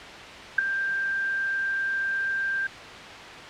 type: tone with ADSR envelope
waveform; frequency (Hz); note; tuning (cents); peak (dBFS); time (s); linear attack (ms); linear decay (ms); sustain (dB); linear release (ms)
sine; 1582; G6; +15; -12; 0.58-2.67; 7; 7; -12; 4
effects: white hiss -39 dBFS RMS until 3.49 s + low-pass 3000 Hz 12 dB/octave